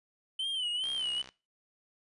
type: tone with vibrato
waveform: triangle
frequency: 3041 Hz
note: F#7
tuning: 47 cents sharp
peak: -29 dBFS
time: 0.39-1.22 s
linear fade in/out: 5 ms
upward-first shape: sine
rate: 2.4 Hz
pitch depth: 100 cents each way
type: click train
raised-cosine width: 0.2 ms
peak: -30 dBFS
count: 30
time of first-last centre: 0.84-1.29 s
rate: 64.5 Hz
effects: noise-tail reverb RT60 0.3 s tail -20 dB re dry + resampled to 24000 Hz